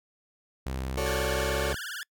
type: tone with pitch glide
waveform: sawtooth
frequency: 65.41 to 68.11 Hz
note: C2 to C#2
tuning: 0 to -30 cents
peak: -27 dBFS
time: 0.66-1.75 s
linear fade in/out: 5 ms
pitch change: +70 cents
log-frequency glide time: 1.37-1.61 s
type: chord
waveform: 35% pulse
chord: D major seventh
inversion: first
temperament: just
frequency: 367.1 / 440.5 / 550.6 / 587.3 Hz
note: F#4 / A4 / C#5 / D5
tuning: -14 / +2 / -12 / 0 cents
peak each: -34 / -31 / -32 / -32 dBFS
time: 0.97-1.73 s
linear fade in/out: 5 ms
type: tone with vibrato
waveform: sawtooth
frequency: 1568 Hz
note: G6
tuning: in tune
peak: -31 dBFS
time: 1.06-2.03 s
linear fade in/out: 0 ms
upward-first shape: triangle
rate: 20 Hz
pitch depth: 230 cents each way
effects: noise-tail reverb RT60 0.1 s tail -26 dB re dry